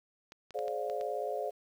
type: clicks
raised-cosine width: 0.2 ms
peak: -31 dBFS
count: 6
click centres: 0.321 / 0.507 / 0.59 / 0.681 / 0.899 / 1.011 s
type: chord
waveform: sine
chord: D half-diminished seventh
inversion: second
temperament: just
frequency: 422.9 / 528.6 / 587.3 / 704.8 Hz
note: Ab4 / C5 / D5 / F5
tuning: +31 / +18 / 0 / +16 cents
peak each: -38 dBFS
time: 0.54-1.51 s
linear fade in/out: 20 ms
effects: 10-bit